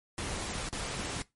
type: noise with dropouts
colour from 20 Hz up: pink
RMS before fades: -36 dBFS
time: 0.18-1.22 s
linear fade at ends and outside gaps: 0 ms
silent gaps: 0.688-0.728 s
effects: noise-tail reverb RT60 0.2 s tail -20 dB re dry + MP3 48 kbps